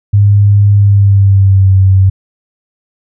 sine tone with pitch glide, 101.8 to 95.53 Hz, G#2 to G2, -34 to -44 cents, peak -3 dBFS, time 0.13-2.1 s, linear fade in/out 10 ms, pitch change -110 cents, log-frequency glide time 0.74-1.73 s, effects none

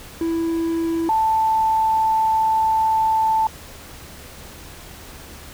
triangle / sine tone pair in turn, 330.5 / 882.3 Hz, E4 / A5, +5 / +5 cents, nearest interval octave + perfect fourth, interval 1700 cents, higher second, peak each -17 / -15 dBFS, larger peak second, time 0.21-1.09 / 1.09-3.47 s, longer second, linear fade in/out 2 ms, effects added 74 Hz sine -45 dBFS peak until 5.53 s + pink hiss -40 dBFS RMS until 5.53 s

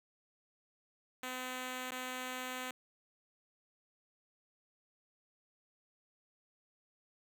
5% pulse tone with dropouts, 254.7 Hz, C4, 46 cents flat, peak -28 dBFS, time 1.23-2.71 s, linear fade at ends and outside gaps 2 ms, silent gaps 1.908-1.918 s, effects none

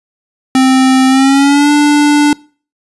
square tone with pitch glide, 261.6 to 293.6 Hz, C4 to D4, 0 to 0 cents, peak -6 dBFS, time 0.55-2.33 s, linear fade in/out 2 ms, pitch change +200 cents, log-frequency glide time 1.08-1.71 s, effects noise-tail reverb RT60 0.4 s tail -24 dB re dry + resampled to 24000 Hz

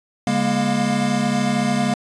square tone cluster, 140.7 / 204.5 / 237.7 / 704 Hz, C#3 / G#3 / A#3 / F5, +26 / -26 / +34 / +14 cents, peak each -27 / -22 / -22 / -27 dBFS, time 0.27-1.94 s, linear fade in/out 2 ms, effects resampled to 22050 Hz

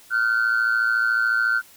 sine tone pair together, 1404 / 1517.9 Hz, F6 / F#6, +9 / +44 cents, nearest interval minor second, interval 135 cents, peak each -19 dBFS, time 0.1-1.62 s, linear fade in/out 50 ms, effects tanh soft clip ceiling -14 dBFS + white hiss -50 dBFS RMS until 1.76 s

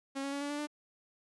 sawtooth tone with pitch steps, 273 / 277.6 / 282.3 / 287.1 / 291.9 / 296.9 Hz, C#4 / C#4 / C#4 / D4 / D4 / D4, -26 / +3 / +32 / -39 / -10 / +19 cents, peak -31 dBFS, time 0.15-0.672 s, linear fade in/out 20 ms, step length 87 ms, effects resampled to 24000 Hz

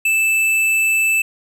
sine tone with hard clipping, 2637 Hz, E7, in tune, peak -15 dBFS, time 0.05-1.22 s, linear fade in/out 5 ms, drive 11 dB, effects none

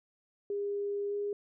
sine tone with pitch glide, 405.3 to 408.8 Hz, G#4 to G#4, -42 to -27 cents, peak -31 dBFS, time 0.5-1.33 s, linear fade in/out 2 ms, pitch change +15 cents, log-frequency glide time 1.09-1.14 s, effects none

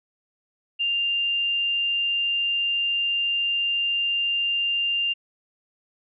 sine tone, 2794 Hz, F7, in tune, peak -21 dBFS, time 0.79-5.14 s, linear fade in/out 20 ms, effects none

